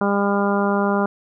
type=harmonic tone; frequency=200.9 Hz; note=G3; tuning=43 cents sharp; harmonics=1 / 2 / 3 / 4 / 5 / 6 / 7; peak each=-20 / -23 / -25 / -26 / -27 / -28 / -28 dBFS; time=0.01-1.06 s; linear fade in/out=2 ms; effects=none